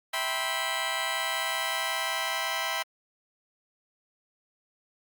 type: chord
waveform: 15% pulse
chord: C major seventh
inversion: first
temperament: just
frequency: 654.1 / 784.9 / 981.1 / 1046.5 Hz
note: E5 / G5 / B5 / C6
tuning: -14 / +2 / -12 / 0 cents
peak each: -28 dBFS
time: 0.13-2.83 s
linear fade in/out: 10 ms
effects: Opus 48 kbps